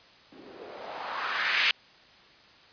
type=noise with low-pass filter sweep; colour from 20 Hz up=violet; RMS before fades=-31 dBFS; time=0.32-1.71 s; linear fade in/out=2 ms; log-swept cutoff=270 to 2600 Hz; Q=2.2; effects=white hiss -55 dBFS RMS until 2.72 s + resampled to 11025 Hz